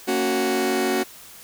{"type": "chord", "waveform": "sawtooth", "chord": "F# major", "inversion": "first", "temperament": "just", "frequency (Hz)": [231.2, 277.5, 370], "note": ["A#3", "C#4", "F#4"], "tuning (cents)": [-14, 2, 0], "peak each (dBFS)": [-23, -22, -18], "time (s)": [0.07, 1.04], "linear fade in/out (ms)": 20, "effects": ["white hiss -44 dBFS RMS until 1.43 s"]}